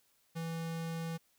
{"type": "tone", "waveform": "square", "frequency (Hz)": 164.81, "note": "E3", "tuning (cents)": 0, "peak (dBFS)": -37, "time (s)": [0.35, 1.18], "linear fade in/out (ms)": 20, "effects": ["white hiss -72 dBFS RMS until 1.38 s"]}